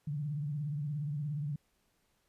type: tone with vibrato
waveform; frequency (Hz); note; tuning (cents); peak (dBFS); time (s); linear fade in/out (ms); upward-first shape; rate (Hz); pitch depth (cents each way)
sine; 147; D3; +2; -33; 0.07-1.56; 5; triangle; 17; 130
effects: pink hiss -75 dBFS RMS until 2.28 s + resampled to 32000 Hz